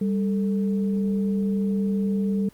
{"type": "tone pair together", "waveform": "sine", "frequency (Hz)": [197.2, 442.7], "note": ["G3", "A4"], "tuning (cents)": [11, 11], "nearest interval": "octave + major second", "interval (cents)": 1400, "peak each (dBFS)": [-21, -31], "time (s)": [0.01, 2.49], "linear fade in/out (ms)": 5, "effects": ["pink hiss -55 dBFS RMS until 2.53 s", "Opus 24 kbps"]}